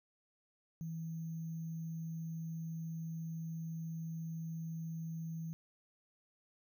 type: tone with sample-and-hold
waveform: sine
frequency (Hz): 163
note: E3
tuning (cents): -19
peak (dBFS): -39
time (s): 0.81-5.53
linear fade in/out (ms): 0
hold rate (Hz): 6300
effects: none